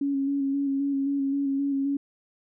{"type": "tone with vibrato", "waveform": "sine", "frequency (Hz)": 277.2, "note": "C#4", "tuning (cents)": 0, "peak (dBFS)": -23, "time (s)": [0.01, 1.97], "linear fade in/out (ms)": 5, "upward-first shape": "square", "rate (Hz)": 3.8, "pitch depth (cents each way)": 21, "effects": []}